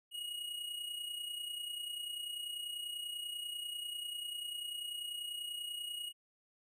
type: tone with amplitude modulation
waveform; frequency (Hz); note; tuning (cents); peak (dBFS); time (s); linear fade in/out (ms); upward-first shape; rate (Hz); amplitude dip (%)
square; 2889; F#7; -42; -38; 0.11-6.13; 50; sine; 30.2; 55
effects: none

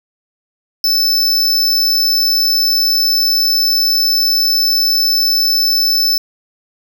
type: tone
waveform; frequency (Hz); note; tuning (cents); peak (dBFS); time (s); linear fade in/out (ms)
square; 5274; E8; 0; -11; 0.84-6.18; 2
effects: none

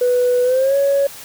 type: tone with pitch glide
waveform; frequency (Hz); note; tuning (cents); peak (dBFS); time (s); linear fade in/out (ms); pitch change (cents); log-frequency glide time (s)
sine; 493.9 to 557.6; B4 to C#5; 0 to +10; -11; 0.01-1.07; 5; +210; 0.43-0.76
effects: tanh soft clip ceiling -9 dBFS + white hiss -36 dBFS RMS until 1.24 s

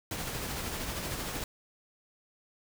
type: noise with tremolo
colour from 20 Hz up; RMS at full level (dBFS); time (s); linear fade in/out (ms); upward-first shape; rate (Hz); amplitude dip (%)
pink; -35; 0.11-1.44; 2; sine; 13; 30
effects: none

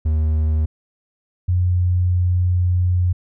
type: tone pair in turn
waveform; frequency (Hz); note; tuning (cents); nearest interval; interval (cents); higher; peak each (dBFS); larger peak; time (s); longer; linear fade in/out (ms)
triangle / sine; 77.78 / 89.76; D#2 / F2; 0 / +48; major second; 248; second; -13 / -14; first; 0.05-0.66 / 1.48-3.13; second; 10
effects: none

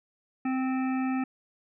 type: harmonic tone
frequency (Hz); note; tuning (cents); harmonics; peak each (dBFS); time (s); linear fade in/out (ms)
260.6; C4; -7; 1 / 3 / 5 / 7 / 9 / 10; -26 / -36 / -40 / -43 / -45 / -46; 0.45-1.24; 5
effects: none

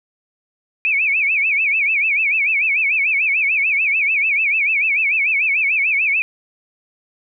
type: tone with vibrato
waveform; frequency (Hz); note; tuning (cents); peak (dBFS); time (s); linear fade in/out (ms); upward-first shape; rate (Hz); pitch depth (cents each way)
sine; 2410; D7; +44; -14; 0.85-6.22; 0; sine; 6.8; 170
effects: none

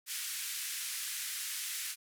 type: band-pass noise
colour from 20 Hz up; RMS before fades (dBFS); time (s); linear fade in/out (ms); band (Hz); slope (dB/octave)
white; -39; 0.06-1.96; 50; 1600 to 13000; 24
effects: none

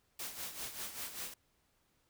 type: noise with tremolo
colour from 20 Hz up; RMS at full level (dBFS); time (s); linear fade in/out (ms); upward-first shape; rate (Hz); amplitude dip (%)
white; -41; 0.19-1.34; 5; sine; 5.1; 65
effects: pink hiss -75 dBFS RMS until 2.09 s

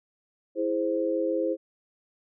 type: chord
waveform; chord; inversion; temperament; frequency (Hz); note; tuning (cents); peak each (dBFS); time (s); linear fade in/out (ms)
sine; E augmented; none; equal; 329.6 / 415.3 / 523.3; E4 / G#4 / B#4; 0 / 0 / 0; -28 / -31 / -27; 0.55-1.57; 50
effects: none

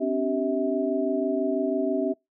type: tone cluster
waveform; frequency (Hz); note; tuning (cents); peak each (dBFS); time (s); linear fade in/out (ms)
sine; 261.1 / 287.2 / 384.8 / 646; C4 / D4 / G4 / E5; -3 / -39 / -32 / -35; -28; 0-2.14; 20
effects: noise-tail reverb RT60 0.2 s tail -26 dB re dry

